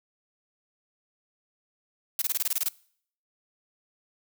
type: noise bursts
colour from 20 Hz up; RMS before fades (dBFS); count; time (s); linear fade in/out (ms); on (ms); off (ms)
blue; -26; 10; 2.19-2.686; 2; 28; 24
effects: noise-tail reverb RT60 0.6 s tail -23 dB re dry